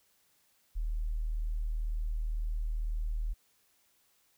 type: tone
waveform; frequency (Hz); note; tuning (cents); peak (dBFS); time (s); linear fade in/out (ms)
sine; 38.99; D#1; +4; -30; 0.75-3.34; 20
effects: white hiss -70 dBFS RMS until 4.37 s